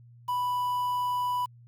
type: tone with quantisation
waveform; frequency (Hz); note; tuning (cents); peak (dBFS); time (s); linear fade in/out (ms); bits
triangle; 987.8; B5; 0; -24; 0.28-1.46; 10; 8
effects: added 119 Hz sine -50 dBFS peak until 1.67 s